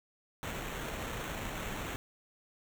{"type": "noise with sample-and-hold", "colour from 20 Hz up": "pink", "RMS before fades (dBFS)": -39, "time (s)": [0.43, 1.96], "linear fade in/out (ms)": 0, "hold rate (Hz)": 4900, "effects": []}